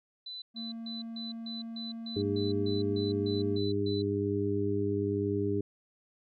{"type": "tone bursts", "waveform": "sine", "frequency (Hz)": 4001, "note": "B7", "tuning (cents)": 22, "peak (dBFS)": -39, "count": 13, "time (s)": [0.26, 4.02], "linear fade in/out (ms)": 5, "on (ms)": 160, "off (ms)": 140}
{"type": "tone", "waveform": "triangle", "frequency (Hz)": 228.4, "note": "A#3", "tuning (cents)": -35, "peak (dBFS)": -36, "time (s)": [0.54, 3.6], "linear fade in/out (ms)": 50}
{"type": "harmonic tone", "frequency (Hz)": 101, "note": "G#2", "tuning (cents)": -48, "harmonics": [1, 2, 3, 4], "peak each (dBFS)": [-34, -37, -33, -31], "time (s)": [2.16, 5.61], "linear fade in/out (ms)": 5}
{"effects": []}